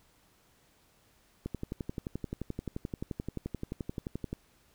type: click train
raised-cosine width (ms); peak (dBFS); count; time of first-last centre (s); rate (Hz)
3; -22; 34; 1.46-4.33; 11.5
effects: pink hiss -66 dBFS RMS until 4.74 s